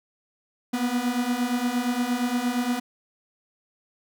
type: beating tone pair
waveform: 45% pulse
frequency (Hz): 239.4 / 248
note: A#3 / B3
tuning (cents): +46 / +7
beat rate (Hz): 8.6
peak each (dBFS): -28 / -25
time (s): 0.73-2.8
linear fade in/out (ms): 10
effects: none